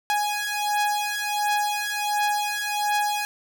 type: beating tone pair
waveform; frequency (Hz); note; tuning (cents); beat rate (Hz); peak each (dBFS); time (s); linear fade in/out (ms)
sawtooth; 830.6 / 832; G#5 / G#5; 0 / +3; 1.4; -22; 0.1-3.25; 0
effects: none